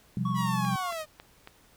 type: chord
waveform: sine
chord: C suspended fourth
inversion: none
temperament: equal with one note detuned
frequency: 128.19 / 174.61 / 196 Hz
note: C3 / F3 / G3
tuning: -35 / 0 / 0 cents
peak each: -31 dBFS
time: 0.17-0.76 s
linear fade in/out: 2 ms
type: tone with vibrato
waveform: triangle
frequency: 1108.7 Hz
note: C#6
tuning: in tune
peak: -30 dBFS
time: 0.25-0.91 s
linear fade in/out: 5 ms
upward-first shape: sine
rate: 7.5 Hz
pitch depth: 22 cents each way
type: linear sweep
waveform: sawtooth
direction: down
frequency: 993 to 603 Hz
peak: -29 dBFS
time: 0.34-1.06 s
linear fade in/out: 50 ms
type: click train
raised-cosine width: 0.3 ms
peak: -27 dBFS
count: 4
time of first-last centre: 0.65-1.474 s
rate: 3.64 Hz
effects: pink hiss -60 dBFS RMS until 1.76 s